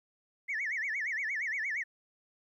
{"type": "tone with vibrato", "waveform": "sine", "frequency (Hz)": 1975.5, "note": "B6", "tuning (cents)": 0, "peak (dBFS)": -30, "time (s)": [0.48, 1.84], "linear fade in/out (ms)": 20, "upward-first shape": "sine", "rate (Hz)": 8.6, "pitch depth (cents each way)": 240, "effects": ["tanh soft clip ceiling -28 dBFS", "12-bit"]}